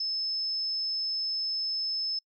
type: tone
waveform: sine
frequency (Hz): 5230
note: E8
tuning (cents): -15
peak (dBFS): -28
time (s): 0-2.19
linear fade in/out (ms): 5
effects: noise-tail reverb RT60 0.1 s tail -26 dB re dry